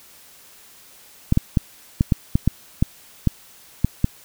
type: clicks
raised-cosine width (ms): 5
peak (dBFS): -3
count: 11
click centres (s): 1.324 / 1.374 / 1.572 / 2.009 / 2.122 / 2.355 / 2.476 / 2.825 / 3.273 / 3.846 / 4.044
effects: white hiss -48 dBFS RMS until 4.24 s